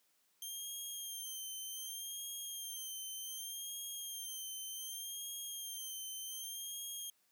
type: tone with vibrato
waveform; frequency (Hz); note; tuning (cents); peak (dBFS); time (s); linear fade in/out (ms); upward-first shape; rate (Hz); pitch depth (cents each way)
10% pulse; 3171; G7; +19; -35; 0.42-7.1; 2; sine; 0.66; 47
effects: white hiss -75 dBFS RMS until 7.31 s + high-pass 150 Hz 12 dB/octave